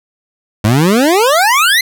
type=exponential sweep; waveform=25% pulse; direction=up; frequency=100.3 to 2093 Hz; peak=-4 dBFS; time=0.64-1.81 s; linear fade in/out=5 ms; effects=none